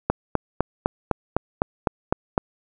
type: click train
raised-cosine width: 1 ms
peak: -4 dBFS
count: 10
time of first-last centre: 0.1-2.378 s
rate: 3.95 Hz
effects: none